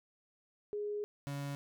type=tone pair in turn; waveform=sine / 35% pulse; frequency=415.2 / 141.39 Hz; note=G#4 / C#3; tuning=0 / +35 cents; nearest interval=octave + perfect fifth; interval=1865 cents; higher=first; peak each=-35 / -36 dBFS; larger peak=first; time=0.73-1.04 / 1.27-1.55 s; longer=first; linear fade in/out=0 ms; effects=none